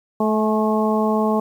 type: harmonic tone with a mistuned harmonic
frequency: 216.7 Hz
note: A3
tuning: 26 cents flat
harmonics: 1 / 2 / 3 / 4 / 5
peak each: -19 / -22 / -24 / -25 / -26 dBFS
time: 0.2-1.4 s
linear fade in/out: 5 ms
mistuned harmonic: 4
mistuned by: -25 cents
effects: 8-bit